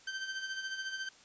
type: tone with tremolo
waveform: sawtooth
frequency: 1554 Hz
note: G6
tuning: 16 cents flat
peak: -31 dBFS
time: 0.07-1.09 s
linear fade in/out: 5 ms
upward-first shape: sine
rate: 14 Hz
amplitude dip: 55%
effects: white hiss -59 dBFS RMS until 1.24 s + resampled to 16000 Hz